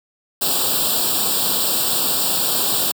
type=noise with comb filter; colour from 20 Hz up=white; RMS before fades=-19 dBFS; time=0.41-2.92 s; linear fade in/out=10 ms; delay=0.24 ms; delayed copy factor=+0.95; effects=high-pass 150 Hz 12 dB/octave